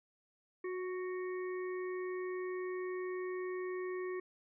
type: harmonic tone with a mistuned harmonic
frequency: 370 Hz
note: F#4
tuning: in tune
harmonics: 1 / 3 / 5 / 6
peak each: -37 / -49 / -50 / -54 dBFS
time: 0.64-4.2 s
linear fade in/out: 5 ms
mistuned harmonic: 1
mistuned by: -17 cents
effects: none